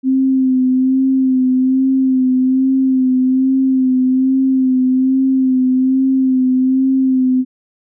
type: tone with vibrato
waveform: sine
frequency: 260.6 Hz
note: C4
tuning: 7 cents flat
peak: -10 dBFS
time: 0.03-7.45 s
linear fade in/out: 50 ms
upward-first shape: sine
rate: 1.2 Hz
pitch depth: 31 cents each way
effects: none